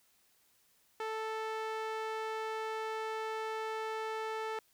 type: tone with band-pass filter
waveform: sawtooth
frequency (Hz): 440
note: A4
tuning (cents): 0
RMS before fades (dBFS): -38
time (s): 1-4.59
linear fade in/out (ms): 2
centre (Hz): 1100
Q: 0.65
effects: white hiss -70 dBFS RMS until 4.73 s